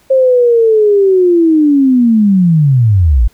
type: linear sweep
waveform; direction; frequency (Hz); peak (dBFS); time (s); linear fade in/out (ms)
sine; down; 535 to 49.02; -5; 0.1-3.28; 10
effects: pink hiss -50 dBFS RMS until 3.33 s